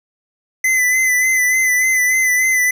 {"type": "tone with vibrato", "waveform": "square", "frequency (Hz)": 2022, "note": "B6", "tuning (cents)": 40, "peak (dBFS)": -13, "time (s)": [0.64, 2.71], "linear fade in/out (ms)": 5, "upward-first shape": "sine", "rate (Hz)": 3.4, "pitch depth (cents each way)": 36, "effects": []}